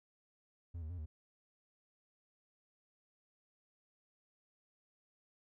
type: tone with pitch steps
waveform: triangle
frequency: 85.1 / 78.1 / 88.7 / 77.2 Hz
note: F2 / D#2 / F2 / D#2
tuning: -44 / +7 / +27 / -13 cents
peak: -39 dBFS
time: 0.74-1.06 s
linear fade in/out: 10 ms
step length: 80 ms
effects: none